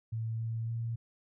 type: tone with pitch steps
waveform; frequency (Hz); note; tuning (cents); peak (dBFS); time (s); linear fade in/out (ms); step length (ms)
sine; 112.7 / 113.6 / 115.4; A2 / A#2 / A#2; +42 / -44 / -17; -32; 0.12-0.96; 10; 280
effects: none